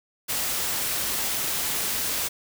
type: noise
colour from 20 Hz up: white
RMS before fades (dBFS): -27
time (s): 0.28-2.29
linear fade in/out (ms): 20
effects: none